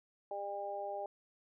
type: harmonic tone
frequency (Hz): 200.8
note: G3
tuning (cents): +42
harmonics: 2 / 3 / 4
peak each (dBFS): -46 / -41 / -41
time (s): 0.31-1.06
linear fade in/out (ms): 2
effects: none

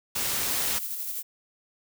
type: noise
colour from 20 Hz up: white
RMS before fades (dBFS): -28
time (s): 0.15-0.79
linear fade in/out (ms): 10
type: noise with tremolo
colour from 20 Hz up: violet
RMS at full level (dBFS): -32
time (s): 0.49-1.23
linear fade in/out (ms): 20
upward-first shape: square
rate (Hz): 12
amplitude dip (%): 30
effects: none

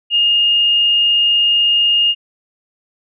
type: tone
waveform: sine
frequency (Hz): 2838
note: F7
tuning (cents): +27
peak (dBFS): -10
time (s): 0.1-2.15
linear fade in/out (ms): 50
effects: none

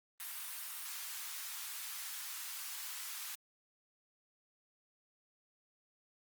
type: high-pass noise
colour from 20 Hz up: white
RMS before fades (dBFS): -44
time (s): 0.2-3.35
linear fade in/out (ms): 0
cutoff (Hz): 950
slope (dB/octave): 24
effects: Opus 32 kbps

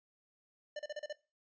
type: tone bursts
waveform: square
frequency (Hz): 596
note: D5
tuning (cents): +25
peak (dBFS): -39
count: 6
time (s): 0.76-1.128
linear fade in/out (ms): 5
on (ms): 33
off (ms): 34
effects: noise-tail reverb RT60 0.3 s tail -19 dB re dry + resampled to 16000 Hz

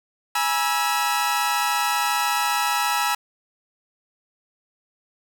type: chord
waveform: sawtooth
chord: E major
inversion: first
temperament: equal with one note detuned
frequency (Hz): 830.6 / 965.2 / 1318.5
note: G#5 / B5 / E6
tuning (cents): 0 / -40 / 0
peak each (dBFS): -21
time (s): 0.35-3.15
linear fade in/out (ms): 5
effects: none

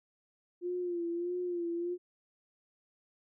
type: tone with vibrato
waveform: sine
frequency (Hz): 349.2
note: F4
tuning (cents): 0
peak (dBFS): -32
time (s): 0.61-1.98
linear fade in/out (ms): 50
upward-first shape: sine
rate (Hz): 1.6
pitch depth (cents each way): 51
effects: none

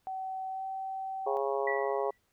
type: tone with pitch glide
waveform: sine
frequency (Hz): 760 to 767.9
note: F#5 to G5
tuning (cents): +46 to -36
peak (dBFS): -34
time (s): 0.07-1.37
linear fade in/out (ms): 0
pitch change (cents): +18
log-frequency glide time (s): 0.49-0.64
type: harmonic tone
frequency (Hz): 137.4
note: C#3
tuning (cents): -15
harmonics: 3 / 4 / 5 / 6 / 7 / 8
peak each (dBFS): -32 / -34 / -36 / -38 / -39 / -40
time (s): 1.26-2.11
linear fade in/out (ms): 10
type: tone with exponential decay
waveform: sine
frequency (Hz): 1954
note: B6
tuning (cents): -19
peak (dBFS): -29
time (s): 1.67-2.18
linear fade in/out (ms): 5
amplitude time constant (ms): 110
effects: pink hiss -74 dBFS RMS until 2.32 s

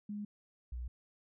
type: tone pair in turn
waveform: sine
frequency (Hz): 207.1 / 60.85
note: G#3 / B1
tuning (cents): -5 / -25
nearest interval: octave + major sixth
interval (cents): 2120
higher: first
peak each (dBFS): -38 / -38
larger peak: neither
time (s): 0.09-0.25 / 0.72-0.88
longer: neither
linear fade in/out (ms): 5
effects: none

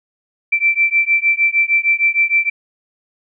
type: beating tone pair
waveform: sine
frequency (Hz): 2336 / 2342.5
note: D7 / D7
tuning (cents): -10 / -5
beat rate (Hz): 6.5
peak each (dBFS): -15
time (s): 0.52-2.5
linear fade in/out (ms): 10
effects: none

